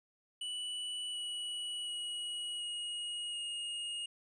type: tone with pitch steps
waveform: square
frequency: 2960 / 2934 / 2909 / 2884 / 2859 Hz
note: F#7 / F#7 / F#7 / F#7 / F7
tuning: 0 / -15 / -30 / -45 / +40 cents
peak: -38 dBFS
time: 0.41-4.06 s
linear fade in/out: 5 ms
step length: 730 ms
effects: resampled to 22050 Hz